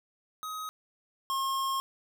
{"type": "tone pair in turn", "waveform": "square", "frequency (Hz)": [1263, 1075.3], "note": ["D#6", "C6"], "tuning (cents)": [26, 47], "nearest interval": "minor third", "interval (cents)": 279, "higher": "first", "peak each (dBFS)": [-36, -29], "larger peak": "second", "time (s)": [[0.43, 0.69], [1.3, 1.8]], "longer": "second", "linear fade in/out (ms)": 0, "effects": []}